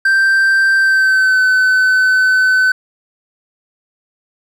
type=tone with pitch glide; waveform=triangle; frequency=1568 to 1515.5 Hz; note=G6 to F#6; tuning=0 to +41 cents; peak=-7 dBFS; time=0.05-2.72 s; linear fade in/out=5 ms; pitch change=-59 cents; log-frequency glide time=0.77-1.41 s; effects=none